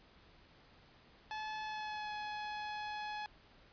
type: tone with pitch glide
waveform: sawtooth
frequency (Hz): 862 to 843.3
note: A5 to G#5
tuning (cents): -36 to +26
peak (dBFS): -36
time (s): 1.31-3.26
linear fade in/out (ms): 0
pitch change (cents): -38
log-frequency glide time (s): 1.64-2.13
effects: pink hiss -63 dBFS RMS until 3.72 s + resampled to 11025 Hz